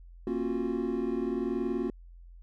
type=chord; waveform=triangle; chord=Gb major seventh; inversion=first; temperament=equal with one note detuned; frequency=233.1 / 271.8 / 349.2 / 370 Hz; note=Bb3 / Db4 / F4 / Gb4; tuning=0 / -34 / 0 / 0 cents; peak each=-32 dBFS; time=0.27-1.9 s; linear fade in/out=2 ms; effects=added 43 Hz sine -47 dBFS peak until 2.42 s